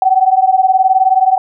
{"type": "beating tone pair", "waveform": "sine", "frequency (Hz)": [750, 769], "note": ["F#5", "G5"], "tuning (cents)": [23, -33], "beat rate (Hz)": 19, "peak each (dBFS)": [-10, -11], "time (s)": [0.02, 1.38], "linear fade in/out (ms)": 2, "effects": []}